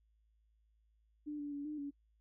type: tone with pitch steps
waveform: sine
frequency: 297.2 / 290 / 285.6 / 301.6 / 284.2 Hz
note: D4 / D4 / D4 / D4 / C#4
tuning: +21 / -22 / -48 / +46 / +43 cents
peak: -39 dBFS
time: 1.26-1.91 s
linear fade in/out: 20 ms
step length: 130 ms
effects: noise-tail reverb RT60 0.1 s tail -26 dB re dry + added 54 Hz sine -70 dBFS peak until 2.2 s